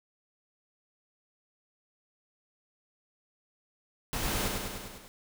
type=noise with echo; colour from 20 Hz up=pink; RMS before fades=-33 dBFS; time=4.13-4.48 s; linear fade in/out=0 ms; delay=100 ms; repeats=6; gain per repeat=-3 dB; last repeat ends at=5.08 s; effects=none